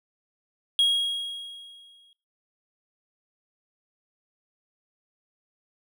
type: tone with exponential decay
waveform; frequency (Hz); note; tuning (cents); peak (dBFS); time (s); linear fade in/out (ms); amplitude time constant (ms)
triangle; 3288; G#7; -18; -15; 0.79-2.13; 1; 290
effects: noise-tail reverb RT60 0.3 s tail -20 dB re dry